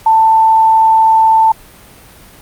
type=tone; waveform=sine; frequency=888 Hz; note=A5; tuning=16 cents sharp; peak=-5 dBFS; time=0.06-1.52 s; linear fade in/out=5 ms; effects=pink hiss -39 dBFS RMS until 2.41 s + Opus 48 kbps